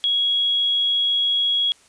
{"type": "tone", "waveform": "sine", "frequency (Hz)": 3322, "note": "G#7", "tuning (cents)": 0, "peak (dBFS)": -17, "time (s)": [0.04, 1.72], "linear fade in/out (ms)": 0, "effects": ["white hiss -54 dBFS RMS until 1.88 s", "resampled to 22050 Hz"]}